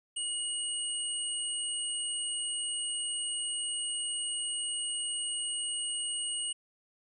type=tone pair together; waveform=sine; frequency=2897 / 8681 Hz; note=F#7 / C#9; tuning=-37 / -37 cents; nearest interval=octave + perfect fifth; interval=1900 cents; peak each=-35 / -34 dBFS; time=0.16-6.53 s; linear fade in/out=10 ms; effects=none